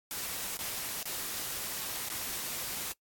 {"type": "noise with dropouts", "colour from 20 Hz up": "white", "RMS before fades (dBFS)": -37, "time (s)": [0.11, 2.92], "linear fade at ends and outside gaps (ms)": 0, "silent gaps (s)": [[0.57, 0.59], [1.029, 1.055], [2.086, 2.1]], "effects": ["noise-tail reverb RT60 0.1 s tail -21 dB re dry", "AAC 64 kbps"]}